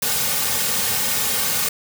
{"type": "noise with comb filter", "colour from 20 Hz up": "white", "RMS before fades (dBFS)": -21, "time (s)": [0.02, 1.69], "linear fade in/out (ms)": 5, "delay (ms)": 3, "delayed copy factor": -0.85, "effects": []}